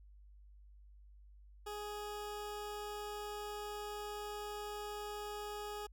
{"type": "tone", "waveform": "20% pulse", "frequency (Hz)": 416.3, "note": "G#4", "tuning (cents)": 4, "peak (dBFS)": -37, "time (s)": [1.66, 5.87], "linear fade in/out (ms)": 10, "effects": ["added 50 Hz sine -56 dBFS peak until 5.92 s"]}